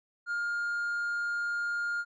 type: tone with hard clipping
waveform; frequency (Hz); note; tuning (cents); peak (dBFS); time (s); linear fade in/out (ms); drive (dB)
triangle; 1412; F6; +19; -30; 0.26-2.05; 50; 5
effects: resampled to 16000 Hz